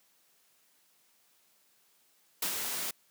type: noise with ADSR envelope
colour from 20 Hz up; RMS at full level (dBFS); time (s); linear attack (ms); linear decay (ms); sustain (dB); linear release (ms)
white; -31; 2.42-2.91; 5; 89; -4; 6
effects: white hiss -68 dBFS RMS until 3.1 s + high-pass 150 Hz 12 dB/octave